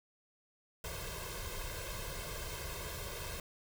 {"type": "noise with comb filter", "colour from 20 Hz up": "pink", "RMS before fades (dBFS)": -42, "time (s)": [0.84, 3.4], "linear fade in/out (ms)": 2, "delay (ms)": 1.9, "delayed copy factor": 0.9, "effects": []}